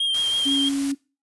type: tone with vibrato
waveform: triangle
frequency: 3206 Hz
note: G7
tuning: 38 cents sharp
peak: -18 dBFS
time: 0-0.69 s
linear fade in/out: 5 ms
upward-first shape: sine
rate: 6.1 Hz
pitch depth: 27 cents each way
type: noise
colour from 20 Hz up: white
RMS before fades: -34 dBFS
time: 0.14-0.92 s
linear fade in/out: 5 ms
type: tone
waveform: sine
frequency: 277.2 Hz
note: C#4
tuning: in tune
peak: -21 dBFS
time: 0.45-0.95 s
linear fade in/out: 20 ms
effects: noise-tail reverb RT60 0.3 s tail -20 dB re dry + resampled to 24000 Hz